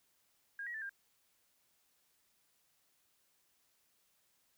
sine tone with pitch steps, 1624 / 1908 / 1762 / 1600 Hz, G#6 / A#6 / A6 / G6, -39 / +40 / +2 / +35 cents, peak -40 dBFS, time 0.59-0.894 s, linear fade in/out 2 ms, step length 76 ms, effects white hiss -75 dBFS RMS until 4.57 s

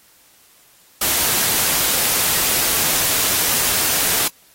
white noise, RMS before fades -18 dBFS, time 1.01-4.28 s, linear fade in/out 5 ms, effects white hiss -52 dBFS RMS until 4.54 s + AAC 48 kbps

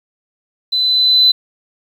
sine tone with level ramp, 4016 Hz, B7, 28 cents sharp, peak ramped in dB -13 to -5 dBFS, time 0.72-1.32 s, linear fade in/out 10 ms, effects tanh soft clip ceiling -1 dBFS + 7-bit

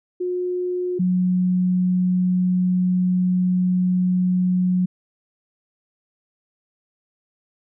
sine tone pair in turn, 360.5 / 182.03 Hz, F#4 / F#3, -45 / -28 cents, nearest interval octave, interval 1183 cents, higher first, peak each -21 / -16 dBFS, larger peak second, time 0.2-0.99 / 0.99-4.86 s, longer second, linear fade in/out 10 ms, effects none

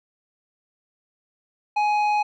square tone with low-pass filter, 837 Hz, G#5, 13 cents sharp, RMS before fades -21 dBFS, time 1.76-2.23 s, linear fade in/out 10 ms, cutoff 2500 Hz, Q 0.9, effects none

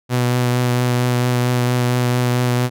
sawtooth tone with vibrato, 123.47 Hz, B2, in tune, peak -11 dBFS, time 0.09-2.7 s, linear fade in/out 50 ms, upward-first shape triangle, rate 4.4 Hz, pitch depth 17 cents each way, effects none

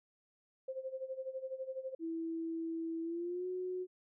sine tone with tremolo, 525 Hz, C5, 6 cents sharp, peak -36 dBFS, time 0.68-1.95 s, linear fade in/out 5 ms, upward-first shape sine, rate 12 Hz, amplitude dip 80%
sine tone with pitch glide, 328.3 to 366.4 Hz, E4 to F#4, -7 to -17 cents, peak -36 dBFS, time 1.99-3.87 s, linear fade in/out 50 ms, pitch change +190 cents, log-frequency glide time 3.02-3.47 s
effects none

